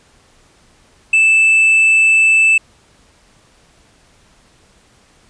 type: tone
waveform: triangle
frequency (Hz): 2637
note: E7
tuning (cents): 0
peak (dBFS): -6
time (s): 1.13-2.58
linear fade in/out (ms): 5
effects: pink hiss -51 dBFS RMS until 5.29 s + resampled to 22050 Hz